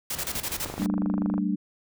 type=noise bursts; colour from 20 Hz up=white; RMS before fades=-30 dBFS; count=7; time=0.1-0.652 s; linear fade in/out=5 ms; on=54 ms; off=29 ms
type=noise with tremolo; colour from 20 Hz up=pink; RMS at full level=-37 dBFS; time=0.15-0.86 s; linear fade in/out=0 ms; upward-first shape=triangle; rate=6.2 Hz; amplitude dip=50%
type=click train; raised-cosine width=1 ms; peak=-20 dBFS; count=19; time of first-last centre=0.66-1.38 s; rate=25 Hz
type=chord; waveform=sine; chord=G suspended second; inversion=none; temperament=equal with one note detuned; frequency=191.85 / 220 / 293.7 Hz; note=G3 / A3 / D4; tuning=-37 / 0 / 0 cents; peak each=-26 / -29 / -29 dBFS; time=0.79-1.56 s; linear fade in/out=10 ms
effects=none